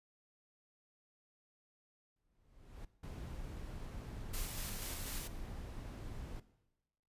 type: noise with exponential growth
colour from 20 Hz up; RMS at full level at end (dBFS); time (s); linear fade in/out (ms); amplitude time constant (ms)
brown; -46; 2.16-2.85; 5; 150
type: noise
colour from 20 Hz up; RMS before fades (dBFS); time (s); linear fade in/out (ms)
brown; -45; 3.03-6.4; 5
type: noise with tremolo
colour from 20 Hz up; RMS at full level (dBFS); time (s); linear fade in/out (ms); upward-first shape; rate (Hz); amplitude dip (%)
white; -44; 4.33-5.28; 10; square; 4.1; 25
effects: noise-tail reverb RT60 1.0 s tail -17 dB re dry + resampled to 32000 Hz